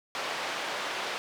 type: band-pass noise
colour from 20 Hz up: pink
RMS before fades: -34 dBFS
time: 0.15-1.18 s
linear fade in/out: 0 ms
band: 580 to 4000 Hz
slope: 12 dB/octave
effects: none